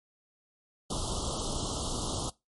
pink band-stop noise, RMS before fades -33 dBFS, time 0.9-2.3 s, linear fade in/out 5 ms, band 1300 to 3000 Hz, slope 96 dB/octave, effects noise-tail reverb RT60 0.2 s tail -20 dB re dry + MP3 48 kbps

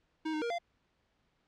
square tone with pitch steps, 315.5 / 308 / 470.9 / 691 Hz, D#4 / D#4 / A#4 / F5, +24 / -17 / +18 / -19 cents, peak -33 dBFS, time 0.25-0.586 s, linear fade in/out 10 ms, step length 84 ms, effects pink hiss -75 dBFS RMS until 1.47 s + low-pass 4000 Hz 12 dB/octave

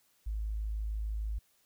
sine tone, 53.3 Hz, G#1, 46 cents sharp, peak -32 dBFS, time 0.26-1.39 s, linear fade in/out 10 ms, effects white hiss -70 dBFS RMS until 1.65 s

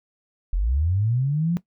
sine linear sweep, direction up, 38.97 to 178 Hz, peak -19 dBFS, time 0.53-1.57 s, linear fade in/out 0 ms, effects noise-tail reverb RT60 0.1 s tail -17 dB re dry

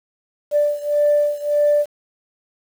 sine beating tone pair, 587.3 / 589 Hz, D5 / D5, 0 / +5 cents, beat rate 1.7 Hz, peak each -16 / -18 dBFS, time 0.51-1.86 s, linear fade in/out 50 ms, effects tanh soft clip ceiling -8 dBFS + 7-bit

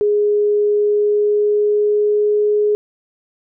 sine tone with pitch glide, 415.3 to 418.4 Hz, G#4 to G#4, 0 to +13 cents, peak -12 dBFS, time 0.01-2.75 s, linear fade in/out 0 ms, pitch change +13 cents, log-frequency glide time 0.72-2.39 s, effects none

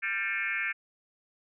sine tone with frequency modulation, 1975.5 Hz, B6, in tune, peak -28 dBFS, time 0.02-0.73 s, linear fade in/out 20 ms, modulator 199 Hz, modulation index 2.5, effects none

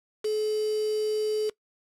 sine tone with quantisation, 427.8 Hz, A4, 49 cents flat, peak -24 dBFS, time 0.24-1.5 s, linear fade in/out 10 ms, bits 6, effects noise-tail reverb RT60 0.1 s tail -21 dB re dry + low-pass 10000 Hz 12 dB/octave

